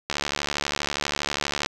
click train, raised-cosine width 0.2 ms, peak -7 dBFS, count 114, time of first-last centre 0.1-1.661 s, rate 72.4 Hz, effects none

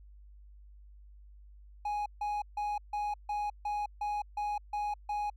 triangle tone bursts, 830.6 Hz, G#5, in tune, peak -29 dBFS, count 10, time 1.85-5.3 s, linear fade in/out 5 ms, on 210 ms, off 150 ms, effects added 50 Hz sine -51 dBFS peak until 5.36 s

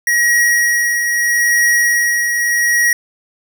square tone with tremolo, 1901 Hz, A#6, 33 cents sharp, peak -10 dBFS, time 0.07-2.93 s, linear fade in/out 2 ms, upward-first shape triangle, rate 0.78 Hz, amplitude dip 45%, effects none

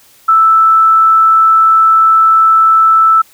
sine tone, 1318.5 Hz, E6, in tune, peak -4 dBFS, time 0.28-3.22 s, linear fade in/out 10 ms, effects white hiss -45 dBFS RMS until 3.33 s

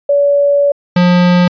sine / square tone pair in turn, 570 / 177.94 Hz, C#5 / F3, +48 / +33 cents, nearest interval octave + minor sixth, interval 2015 cents, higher first, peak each -7 dBFS, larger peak neither, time 0.09-0.72 / 0.96-1.48 s, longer first, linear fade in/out 5 ms, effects resampled to 11025 Hz

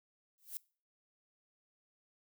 violet noise with exponential growth, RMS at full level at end -38 dBFS, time 0.38-0.57 s, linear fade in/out 0 ms, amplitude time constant 41 ms, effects noise-tail reverb RT60 0.4 s tail -23 dB re dry

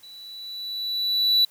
triangle tone with level ramp, 3951 Hz, B7, in tune, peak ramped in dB -41 to -13 dBFS, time 0.03-1.45 s, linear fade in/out 5 ms, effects white hiss -56 dBFS RMS until 1.5 s

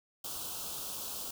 white band-stop noise, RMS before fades -40 dBFS, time 0.24-1.31 s, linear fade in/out 5 ms, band 1400 to 2800 Hz, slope 48 dB/octave, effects none

